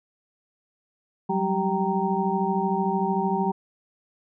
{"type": "tone cluster", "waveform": "sine", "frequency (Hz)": [184, 197.2, 387.3, 777, 929], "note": ["F#3", "G3", "G4", "G5", "A#5"], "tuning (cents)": [-9, 11, -21, -16, -6], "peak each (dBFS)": -28, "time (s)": [1.29, 3.52], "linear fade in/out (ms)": 10, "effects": []}